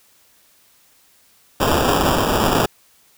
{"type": "noise with sample-and-hold", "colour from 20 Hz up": "blue", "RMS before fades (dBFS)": -17, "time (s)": [1.6, 2.66], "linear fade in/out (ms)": 5, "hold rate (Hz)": 2100, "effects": ["white hiss -55 dBFS RMS until 3.17 s"]}